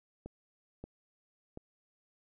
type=clicks; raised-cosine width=2 ms; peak=-30 dBFS; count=3; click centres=0.26 / 0.84 / 1.574 s; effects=none